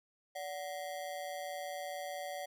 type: ring-modulated tone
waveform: square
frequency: 659.3 Hz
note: E5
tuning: in tune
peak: -37 dBFS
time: 0.35-2.46 s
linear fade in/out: 10 ms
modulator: 82.3 Hz
effects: none